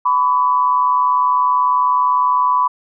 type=tone pair together; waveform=sine; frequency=999 / 1139 Hz; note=B5 / C#6; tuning=+20 / +47 cents; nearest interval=major second; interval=227 cents; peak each=-13 / -17 dBFS; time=0.05-2.68 s; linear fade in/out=10 ms; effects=none